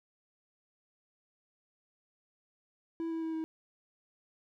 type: tone with pitch steps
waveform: triangle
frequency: 329.6 / 326.4 / 323.2 / 320 Hz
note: E4 / E4 / E4 / D#4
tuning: 0 / -17 / -34 / +49 cents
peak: -31 dBFS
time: 3-3.44 s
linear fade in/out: 0 ms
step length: 110 ms
effects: none